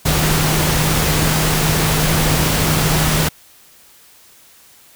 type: tone in noise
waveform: sine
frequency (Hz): 155.56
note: D#3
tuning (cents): 0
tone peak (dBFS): -18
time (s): 0.05-3.29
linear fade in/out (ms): 10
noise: pink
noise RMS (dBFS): -17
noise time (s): 0.05-3.29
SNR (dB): -4
effects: white hiss -47 dBFS RMS until 4.95 s